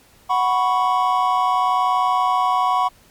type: chord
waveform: triangle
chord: F# suspended fourth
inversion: none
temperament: equal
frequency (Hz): 740 / 987.8 / 1108.7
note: F#5 / B5 / C#6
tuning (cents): 0 / 0 / 0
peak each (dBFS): -18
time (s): 0.29-2.89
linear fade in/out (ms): 20
effects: pink hiss -52 dBFS RMS until 3.1 s + MP3 96 kbps